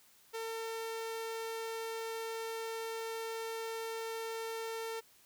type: tone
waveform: sawtooth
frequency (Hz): 451.5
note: A4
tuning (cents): +45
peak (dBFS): -34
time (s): 0.33-5.01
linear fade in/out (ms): 20
effects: white hiss -64 dBFS RMS until 5.25 s